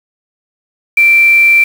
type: tone with quantisation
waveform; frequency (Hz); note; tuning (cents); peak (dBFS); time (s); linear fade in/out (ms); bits
sine; 2349; D7; 0; -4; 0.97-1.64; 5; 4
effects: none